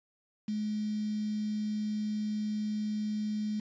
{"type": "tone with quantisation", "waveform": "sine", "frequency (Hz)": 212.3, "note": "G#3", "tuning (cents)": 38, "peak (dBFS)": -30, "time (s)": [0.48, 3.6], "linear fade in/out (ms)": 5, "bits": 8, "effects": ["resampled to 16000 Hz"]}